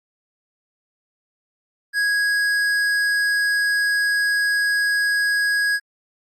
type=tone with tanh clipping; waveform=sine; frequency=1656 Hz; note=G#6; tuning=5 cents flat; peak=-19 dBFS; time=1.93-5.8 s; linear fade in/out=50 ms; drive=13 dB; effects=Opus 48 kbps